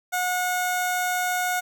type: tone with notch filter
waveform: 15% pulse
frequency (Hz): 726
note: F#5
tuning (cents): -33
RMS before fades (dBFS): -25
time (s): 0.12-1.61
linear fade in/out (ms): 20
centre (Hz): 2700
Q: 1.6
effects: none